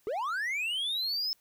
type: linear sweep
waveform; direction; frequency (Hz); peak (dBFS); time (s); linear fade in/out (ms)
triangle; up; 383.3 to 5274; -28; 0.07-1.33; 0
effects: white hiss -68 dBFS RMS until 1.4 s